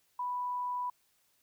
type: tone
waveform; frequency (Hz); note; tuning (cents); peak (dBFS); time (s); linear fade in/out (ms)
sine; 987.8; B5; 0; -32; 0.19-0.9; 5
effects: white hiss -72 dBFS RMS until 1.42 s